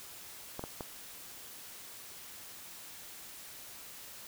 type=clicks; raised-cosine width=1 ms; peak=-24 dBFS; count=3; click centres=0.594 / 0.639 / 0.808 s; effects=white hiss -49 dBFS RMS until 4.27 s